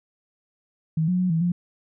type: tone with pitch steps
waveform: sine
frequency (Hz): 159.5 / 181 / 182.7 / 163 / 175.5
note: D#3 / F#3 / F#3 / E3 / F3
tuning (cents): +43 / -38 / -22 / -19 / +9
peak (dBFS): -19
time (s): 0.97-1.52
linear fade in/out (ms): 5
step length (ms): 110
effects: none